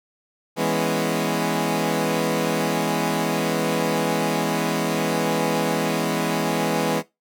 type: chord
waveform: 15% pulse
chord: C# minor seventh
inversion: first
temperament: equal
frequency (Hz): 164.81 / 207.7 / 246.9 / 277.2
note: E3 / G#3 / B3 / C#4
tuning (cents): 0 / 0 / 0 / 0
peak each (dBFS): -19 / -19 / -20 / -22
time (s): 0.56-7.03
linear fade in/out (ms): 50
effects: noise-tail reverb RT60 0.2 s tail -19 dB re dry